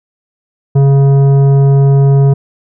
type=tone with tanh clipping; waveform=sine; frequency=138.4 Hz; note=C#3; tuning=2 cents flat; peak=-6 dBFS; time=0.75-2.34 s; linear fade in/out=10 ms; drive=11 dB; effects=none